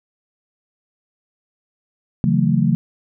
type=chord; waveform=sine; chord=F# minor seventh; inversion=second; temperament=equal with one note detuned; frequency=138.59 / 164.81 / 185 / 224.1 Hz; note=C#3 / E3 / F#3 / A3; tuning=0 / 0 / 0 / +32 cents; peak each=-19 dBFS; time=2.24-2.75 s; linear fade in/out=0 ms; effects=none